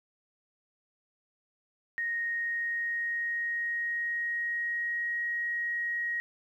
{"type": "tone with pitch glide", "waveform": "sine", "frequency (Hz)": [1864.7, 1889.6], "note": ["A#6", "A#6"], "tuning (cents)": [0, 23], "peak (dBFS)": -29, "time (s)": [1.98, 6.2], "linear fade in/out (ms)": 0, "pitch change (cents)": 23, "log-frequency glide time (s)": [2.29, 5.18], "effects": ["11-bit"]}